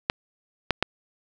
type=clicks; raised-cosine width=0.3 ms; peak=-4 dBFS; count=3; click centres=0.099 / 0.707 / 0.826 s; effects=none